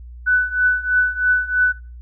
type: tone with tremolo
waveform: sine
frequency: 1494 Hz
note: F#6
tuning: 16 cents sharp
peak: -10 dBFS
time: 0.26-1.73 s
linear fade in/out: 20 ms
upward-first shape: triangle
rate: 3.1 Hz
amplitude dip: 90%
effects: noise-tail reverb RT60 0.3 s tail -18 dB re dry + added 60 Hz sine -34 dBFS peak until 2.01 s